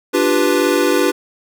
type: chord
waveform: square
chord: G dominant seventh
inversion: second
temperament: equal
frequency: 293.7 / 349.2 / 392 / 493.9 Hz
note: D4 / F4 / G4 / B4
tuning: 0 / 0 / 0 / 0 cents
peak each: -19 dBFS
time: 0.13-1.12 s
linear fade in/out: 20 ms
effects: none